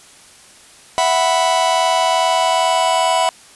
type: chord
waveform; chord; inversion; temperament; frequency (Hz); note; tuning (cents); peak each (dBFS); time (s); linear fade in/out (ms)
45% pulse; E suspended second; none; just; 659.3 / 741.7 / 988.9; E5 / F#5 / B5; 0 / +4 / +2; -18 / -18 / -17; 0.98-3.29; 0
effects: white hiss -44 dBFS RMS until 3.55 s + resampled to 24000 Hz